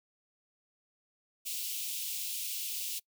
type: high-pass noise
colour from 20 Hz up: white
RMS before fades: -37 dBFS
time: 1.45-3 s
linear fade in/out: 20 ms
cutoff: 2500 Hz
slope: 48 dB/octave
effects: noise-tail reverb RT60 0.1 s tail -23 dB re dry